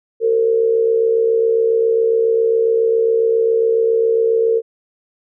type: tone with amplitude modulation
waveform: sine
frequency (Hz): 454.7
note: A#4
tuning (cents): -43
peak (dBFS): -9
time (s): 0.2-4.62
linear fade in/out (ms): 50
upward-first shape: sine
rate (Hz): 67.3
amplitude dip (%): 60
effects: none